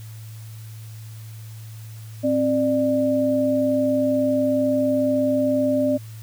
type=tone pair together; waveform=sine; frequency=263.8 / 594 Hz; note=C4 / D5; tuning=+14 / +20 cents; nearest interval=octave + major second; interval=1406 cents; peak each=-20 dBFS; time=2.23-5.98 s; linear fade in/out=20 ms; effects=added 110 Hz sine -35 dBFS peak until 6.22 s + white hiss -49 dBFS RMS until 6.22 s